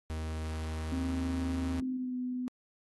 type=tone; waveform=45% pulse; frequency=79 Hz; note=D#2; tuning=27 cents sharp; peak=-34 dBFS; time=0.1-1.8 s; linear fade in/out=0 ms
type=tone with pitch glide; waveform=sine; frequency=261.6 to 250.7 Hz; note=C4 to B3; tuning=0 to +26 cents; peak=-32 dBFS; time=0.92-2.48 s; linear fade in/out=0 ms; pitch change=-74 cents; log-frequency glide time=1.72-2.16 s
effects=AAC 32 kbps